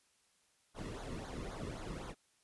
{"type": "noise with flanger", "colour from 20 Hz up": "brown", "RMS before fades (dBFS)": -44, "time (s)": [0.74, 2.15], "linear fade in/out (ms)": 50, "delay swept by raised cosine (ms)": [0.37, 1.33], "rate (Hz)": 3.8, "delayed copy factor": -0.75, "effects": ["white hiss -73 dBFS RMS until 2.43 s", "resampled to 24000 Hz"]}